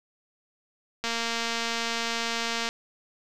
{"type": "click train", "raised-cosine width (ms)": 0.2, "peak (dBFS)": -12, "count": 382, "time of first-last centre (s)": [1.04, 2.689], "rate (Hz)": 231, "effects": []}